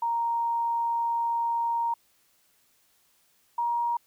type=tone pair in turn; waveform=sine; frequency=932.3 / 945.3 Hz; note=A#5 / A#5; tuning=0 / +24 cents; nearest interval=unison; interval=24 cents; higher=second; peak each=-24 dBFS; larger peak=neither; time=0.02-1.94 / 3.58-3.97 s; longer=first; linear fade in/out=5 ms; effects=white hiss -66 dBFS RMS until 4.06 s